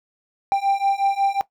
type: beating tone pair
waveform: triangle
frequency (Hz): 787 / 792.5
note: G5 / G5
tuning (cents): +7 / +19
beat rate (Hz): 5.5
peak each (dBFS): -19 / -18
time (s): 0.52-1.41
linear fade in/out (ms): 0
effects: noise-tail reverb RT60 0.1 s tail -17 dB re dry